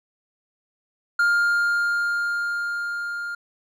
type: tone with level ramp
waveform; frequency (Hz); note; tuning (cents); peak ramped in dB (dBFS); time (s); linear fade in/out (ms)
triangle; 1406; F6; +11; -14 to -26; 1.19-3.35; 5
effects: none